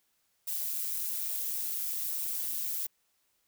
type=noise with amplitude modulation; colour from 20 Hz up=violet; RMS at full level=-31 dBFS; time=0.47-2.87 s; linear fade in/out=10 ms; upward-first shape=sine; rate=160 Hz; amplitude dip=65%; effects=white hiss -74 dBFS RMS until 3.47 s

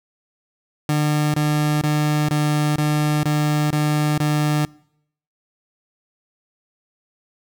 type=tone bursts; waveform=30% pulse; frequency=150 Hz; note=D3; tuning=37 cents sharp; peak=-14 dBFS; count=8; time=0.89-4.651 s; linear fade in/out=2 ms; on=450 ms; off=23 ms; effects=noise-tail reverb RT60 0.7 s tail -24 dB re dry

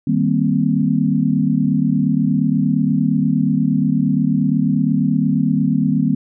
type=chord; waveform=sine; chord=C minor seventh; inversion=first; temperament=equal; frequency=155.56 / 196 / 233.1 / 261.6 Hz; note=Eb3 / G3 / Bb3 / C4; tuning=0 / 0 / 0 / 0 cents; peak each=-19 dBFS; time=0.07-6.15 s; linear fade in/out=5 ms; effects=none

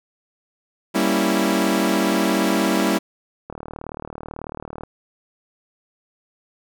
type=chord; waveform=sawtooth; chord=G diminished seventh; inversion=none; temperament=equal; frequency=196 / 233.1 / 277.2 / 329.6 Hz; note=G3 / Bb3 / Db4 / Fb4; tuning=0 / 0 / 0 / 0 cents; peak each=-18 / -20 / -20 / -18 dBFS; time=0.94-2.99 s; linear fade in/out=20 ms
type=click train; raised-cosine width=1 ms; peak=-18 dBFS; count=52; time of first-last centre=3.5-4.835 s; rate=38.2 Hz
effects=none

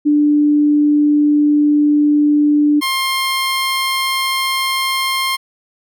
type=tone pair in turn; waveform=sine / 15% pulse; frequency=295.4 / 1062.2 Hz; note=D4 / C6; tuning=+10 / +26 cents; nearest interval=octave + minor seventh; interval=2216 cents; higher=second; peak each=-9 dBFS; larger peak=neither; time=0.05-2.81 / 2.81-5.37 s; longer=first; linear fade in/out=20 ms; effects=none

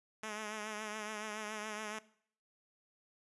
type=tone with vibrato; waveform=5% pulse; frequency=213.6 Hz; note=G#3; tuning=49 cents sharp; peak=-29 dBFS; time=0.23-1.99 s; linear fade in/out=5 ms; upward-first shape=triangle; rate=7.1 Hz; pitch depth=52 cents each way; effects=noise-tail reverb RT60 0.6 s tail -19 dB re dry + resampled to 24000 Hz

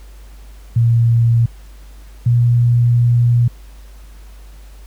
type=tone pair in turn; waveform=sine; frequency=116.54 / 119.75 Hz; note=A#2 / A#2; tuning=0 / +47 cents; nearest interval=unison; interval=47 cents; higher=second; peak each=-9 dBFS; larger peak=neither; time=0.76-1.46 / 2.26-3.48 s; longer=second; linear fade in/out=5 ms; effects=added 50 Hz sine -35 dBFS peak until 4.86 s + pink hiss -49 dBFS RMS until 4.86 s

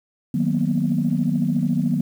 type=chord; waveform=sine; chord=B major seventh; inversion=first; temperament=equal; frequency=155.56 / 185 / 233.1 / 246.9 Hz; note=D#3 / F#3 / A#3 / B3; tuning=0 / 0 / 0 / 0 cents; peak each=-23 dBFS; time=0.34-2.01 s; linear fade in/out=5 ms; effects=tanh soft clip ceiling -9 dBFS + 8-bit

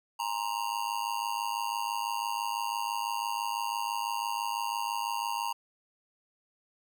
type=tone with amplitude modulation; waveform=square; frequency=934 Hz; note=A#5; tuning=3 cents sharp; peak=-27 dBFS; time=0.19-5.53 s; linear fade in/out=10 ms; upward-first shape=sine; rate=106 Hz; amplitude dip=95%; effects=none

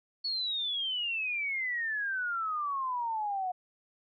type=exponential sweep; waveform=sine; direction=down; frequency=4435 to 721 Hz; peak=-30 dBFS; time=0.24-3.52 s; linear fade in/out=10 ms; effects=none

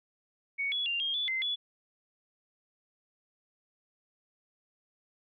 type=tone with pitch steps; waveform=sine; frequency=2229 / 3386 / 2787 / 3230 / 3457 / 2072 / 3420 Hz; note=C#7 / G#7 / F7 / G#7 / A7 / C7 / A7; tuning=+9 / +33 / -4 / -49 / -31 / -17 / -50 cents; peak=-29 dBFS; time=0.58-1.56 s; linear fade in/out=20 ms; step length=140 ms; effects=none

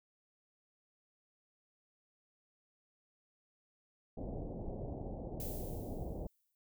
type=low-pass noise; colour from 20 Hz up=pink; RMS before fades=-42 dBFS; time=4.17-6.27 s; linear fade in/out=5 ms; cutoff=740 Hz; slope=48 dB/octave
type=noise with exponential decay; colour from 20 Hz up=violet; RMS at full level=-44 dBFS; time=5.4-6.55 s; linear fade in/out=1 ms; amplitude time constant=250 ms
effects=none

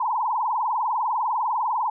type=tone with vibrato; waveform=sine; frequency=932.3 Hz; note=A#5; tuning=in tune; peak=-21 dBFS; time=0-1.9 s; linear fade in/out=5 ms; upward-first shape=triangle; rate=20 Hz; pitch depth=230 cents each way; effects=none

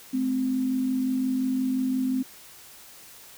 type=tone pair together; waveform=sine; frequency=213.7 / 259.4 Hz; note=G#3 / C4; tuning=+50 / -15 cents; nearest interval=minor third; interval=335 cents; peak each=-33 / -23 dBFS; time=0.13-2.23 s; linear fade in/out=10 ms; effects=white hiss -48 dBFS RMS until 3.37 s

